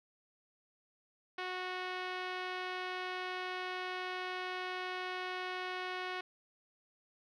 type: tone with low-pass filter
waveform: 5% pulse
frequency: 367.1 Hz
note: F#4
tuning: 14 cents flat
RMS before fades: -40 dBFS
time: 1.38-6.21 s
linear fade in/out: 5 ms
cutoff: 2700 Hz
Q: 0.6
effects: none